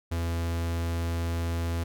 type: tone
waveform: 45% pulse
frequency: 84.1 Hz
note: E2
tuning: 35 cents sharp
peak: -27 dBFS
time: 0.11-1.84 s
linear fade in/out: 10 ms
effects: none

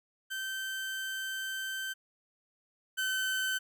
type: tone pair in turn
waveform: 30% pulse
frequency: 1549 / 1531.2 Hz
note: G6 / G6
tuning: -21 / -41 cents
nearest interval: unison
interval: 20 cents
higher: first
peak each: -32 / -27 dBFS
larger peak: second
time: 0.3-1.94 / 2.97-3.59 s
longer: first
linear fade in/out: 20 ms
effects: none

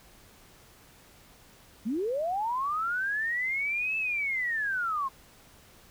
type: linear two-way sweep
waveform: sine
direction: up then down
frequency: 196 to 2637 to 1039 Hz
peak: -27 dBFS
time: 1.85-5.09 s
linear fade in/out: 20 ms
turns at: 3.97 s
effects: pink hiss -56 dBFS RMS until 5.9 s

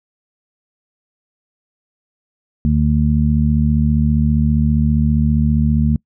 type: harmonic tone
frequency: 75 Hz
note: D2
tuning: 37 cents sharp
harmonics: 1 / 2 / 3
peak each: -16 / -16 / -16 dBFS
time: 2.65-5.96 s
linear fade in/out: 0 ms
effects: noise-tail reverb RT60 0.1 s tail -26 dB re dry

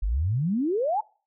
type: exponential sweep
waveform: sine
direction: up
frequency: 43.65 to 904 Hz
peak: -22 dBFS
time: 0.02-1.01 s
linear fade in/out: 10 ms
effects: noise-tail reverb RT60 0.4 s tail -24 dB re dry

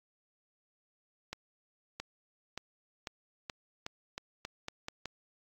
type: accelerating click train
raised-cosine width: 0.2 ms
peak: -21 dBFS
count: 11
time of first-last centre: 1.33-5.057 s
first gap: 670 ms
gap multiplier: 0.86
effects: AAC 48 kbps

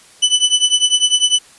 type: tone with tremolo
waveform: sawtooth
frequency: 2992 Hz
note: F#7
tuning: 19 cents sharp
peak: -4 dBFS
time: 0.22-1.39 s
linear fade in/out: 10 ms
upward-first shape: triangle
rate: 10 Hz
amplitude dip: 95%
effects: white hiss -45 dBFS RMS until 1.58 s + resampled to 24000 Hz

